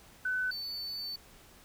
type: tone pair in turn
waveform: sine / triangle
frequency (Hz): 1506 / 4502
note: F#6 / C#8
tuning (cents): +30 / +26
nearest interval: octave + perfect fifth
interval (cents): 1896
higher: second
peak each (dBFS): -29 / -35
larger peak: first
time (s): 0.25-0.51 / 0.51-1.16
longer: second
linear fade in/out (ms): 5
effects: pink hiss -57 dBFS RMS until 1.64 s